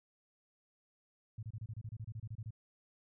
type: tone bursts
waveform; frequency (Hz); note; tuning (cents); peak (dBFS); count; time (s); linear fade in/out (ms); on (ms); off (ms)
sine; 110; A2; 0; -40; 15; 1.38-2.507; 5; 49; 28
effects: none